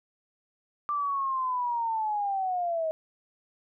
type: linear sweep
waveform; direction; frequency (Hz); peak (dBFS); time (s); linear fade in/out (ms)
sine; down; 1182 to 627; -26; 0.89-2.91; 0
effects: none